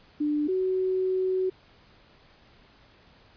sine tone pair in turn, 297.3 / 373.8 Hz, D4 / F#4, +21 / +18 cents, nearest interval major third, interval 397 cents, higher second, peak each -23 dBFS, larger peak neither, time 0.2-0.48 / 0.48-1.5 s, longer second, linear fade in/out 10 ms, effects pink hiss -57 dBFS RMS until 3.36 s + resampled to 11025 Hz

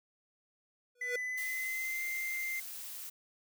square tone with exponential growth, 488.2 Hz, B4, 20 cents flat, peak -32 dBFS, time 0.95-1.16 s, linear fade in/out 5 ms, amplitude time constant 44 ms
triangle tone with pitch glide, 2000 to 2092 Hz, B6 to C7, +21 to -1 cents, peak -33 dBFS, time 1.01-2.6 s, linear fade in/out 5 ms, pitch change +78 cents, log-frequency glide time 1.23-2.04 s
blue noise, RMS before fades -44 dBFS, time 1.37-3.1 s, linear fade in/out 10 ms
effects none

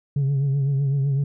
sine tone with vibrato, 138.6 Hz, C#3, in tune, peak -16 dBFS, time 0.16-1.24 s, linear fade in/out 5 ms, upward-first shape triangle, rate 7.9 Hz, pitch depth 66 cents each way, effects tanh soft clip ceiling -17 dBFS

